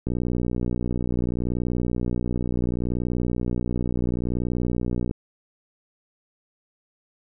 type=click train; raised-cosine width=3 ms; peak=-13 dBFS; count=307; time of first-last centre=0.07-5.111 s; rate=60.7 Hz; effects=none